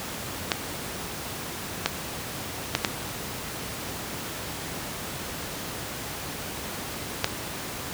clicks, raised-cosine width 0.2 ms, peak -3 dBFS, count 5, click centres 0.518 / 1.86 / 2.751 / 2.848 / 7.244 s, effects pink hiss -34 dBFS RMS until 7.93 s + high-pass 80 Hz 12 dB/octave

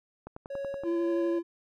click train, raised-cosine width 1 ms, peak -27 dBFS, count 7, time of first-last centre 0.27-0.836 s, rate 10.6 Hz
triangle tone with tremolo, 554.4 Hz, C#5, in tune, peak -30 dBFS, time 0.5-1.39 s, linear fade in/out 5 ms, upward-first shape sine, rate 1.8 Hz, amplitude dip 55%
triangle tone with vibrato, 340 Hz, F4, 46 cents flat, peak -24 dBFS, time 0.83-1.43 s, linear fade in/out 50 ms, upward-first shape sine, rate 12 Hz, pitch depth 14 cents each way
effects none

